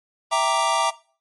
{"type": "chord", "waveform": "square", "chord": "E half-diminished seventh", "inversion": "none", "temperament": "equal", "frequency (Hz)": [659.3, 784, 932.3, 1174.7], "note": ["E5", "G5", "Bb5", "D6"], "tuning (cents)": [0, 0, 0, 0], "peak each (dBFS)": [-25, -27, -23, -24], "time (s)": [0.31, 0.91], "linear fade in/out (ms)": 20, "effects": ["noise-tail reverb RT60 0.4 s tail -19 dB re dry", "MP3 48 kbps"]}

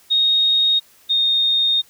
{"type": "tone pair in turn", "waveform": "sine", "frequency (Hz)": [3729, 3688], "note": ["A#7", "A#7"], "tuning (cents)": [0, -19], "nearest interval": "unison", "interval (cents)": 19, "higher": "first", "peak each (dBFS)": [-13, -14], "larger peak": "first", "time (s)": [[0.1, 0.8], [1.09, 1.82]], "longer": "second", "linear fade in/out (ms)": 20, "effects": ["white hiss -52 dBFS RMS until 1.89 s"]}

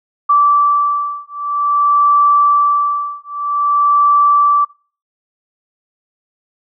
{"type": "beating tone pair", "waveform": "sine", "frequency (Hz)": [1162, 1162.51], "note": ["D6", "D6"], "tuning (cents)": [-19, -18], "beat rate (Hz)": 0.51, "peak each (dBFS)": -13, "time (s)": [0.29, 4.65], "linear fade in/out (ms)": 10, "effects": ["noise-tail reverb RT60 0.4 s tail -23 dB re dry"]}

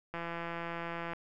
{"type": "click train", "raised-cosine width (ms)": 0.5, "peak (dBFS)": -24, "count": 169, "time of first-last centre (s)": [0.14, 1.134], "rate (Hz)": 169, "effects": []}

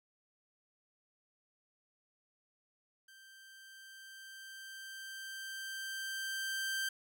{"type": "tone with level ramp", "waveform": "sawtooth", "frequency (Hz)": 1568, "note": "G6", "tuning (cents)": 0, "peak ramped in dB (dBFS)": [-53, -30], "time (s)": [3.08, 6.89], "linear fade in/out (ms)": 5, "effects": []}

